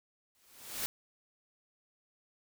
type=noise with exponential growth; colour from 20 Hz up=white; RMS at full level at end=-33 dBFS; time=0.35-0.86 s; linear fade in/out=0 ms; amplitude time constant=110 ms; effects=none